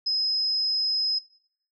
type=tone; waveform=sine; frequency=5090 Hz; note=D#8; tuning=39 cents sharp; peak=-22 dBFS; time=0.06-1.19 s; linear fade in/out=10 ms; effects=noise-tail reverb RT60 0.7 s tail -21 dB re dry